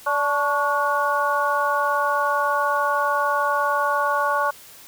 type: harmonic tone with a mistuned harmonic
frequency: 290.3 Hz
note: D4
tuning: 20 cents flat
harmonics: 2 / 3 / 4 / 5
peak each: -25 / -25 / -22 / -25 dBFS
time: 0.06-4.51 s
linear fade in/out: 10 ms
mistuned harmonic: 4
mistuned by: -66 cents
effects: white hiss -45 dBFS RMS until 4.87 s